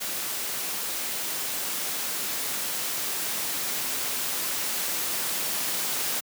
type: noise with level ramp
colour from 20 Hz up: white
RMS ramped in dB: -31 to -28 dBFS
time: 0-6.21 s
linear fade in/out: 20 ms
effects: high-pass 150 Hz 12 dB/octave